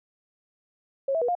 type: tone with pitch steps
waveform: sine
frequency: 545 / 652 / 485.1 / 707 Hz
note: C#5 / E5 / B4 / F5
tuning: -29 / -19 / -31 / +21 cents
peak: -22 dBFS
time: 1.08-1.352 s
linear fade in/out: 5 ms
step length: 68 ms
effects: none